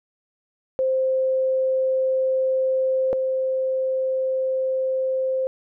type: tone pair in turn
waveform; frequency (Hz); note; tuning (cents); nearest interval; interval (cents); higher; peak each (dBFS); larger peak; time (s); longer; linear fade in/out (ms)
sine; 523.3 / 523.3; C5 / C5; 0 / 0; unison; 0; neither; -18 / -20; first; 0.79-3.13 / 3.13-5.47; neither; 0
effects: none